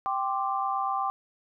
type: chord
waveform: sine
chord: G suspended fourth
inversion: none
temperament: equal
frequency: 784 / 1046.5 / 1174.7 Hz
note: G5 / C6 / D6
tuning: 0 / 0 / 0 cents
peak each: -29 / -32 / -30 dBFS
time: 0.06-1.1 s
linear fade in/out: 0 ms
effects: none